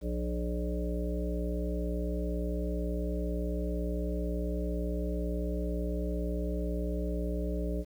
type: harmonic tone with a mistuned harmonic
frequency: 60 Hz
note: B1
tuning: 49 cents flat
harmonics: 1 / 3 / 5 / 7 / 9 / 10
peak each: -32 / -37 / -39 / -40 / -42 / -42 dBFS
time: 0.01-7.85 s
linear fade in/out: 50 ms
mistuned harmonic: 3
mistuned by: -20 cents
effects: 10-bit